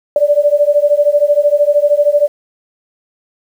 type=beating tone pair; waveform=sine; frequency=578 / 591 Hz; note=D5 / D5; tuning=-28 / +11 cents; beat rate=13 Hz; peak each=-11 dBFS; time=0.16-2.28 s; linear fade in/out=2 ms; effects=7-bit